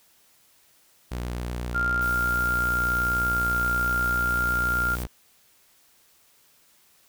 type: tone with vibrato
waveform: sawtooth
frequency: 60.5 Hz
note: B1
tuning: 35 cents flat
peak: -25 dBFS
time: 1.11-5.07 s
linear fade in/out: 10 ms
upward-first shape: sine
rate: 8 Hz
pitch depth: 23 cents each way
type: tone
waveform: sine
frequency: 1396.9 Hz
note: F6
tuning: in tune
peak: -22 dBFS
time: 1.74-4.96 s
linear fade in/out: 20 ms
type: noise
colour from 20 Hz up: blue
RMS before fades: -40 dBFS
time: 2.01-5.04 s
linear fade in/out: 10 ms
effects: white hiss -60 dBFS RMS until 7.08 s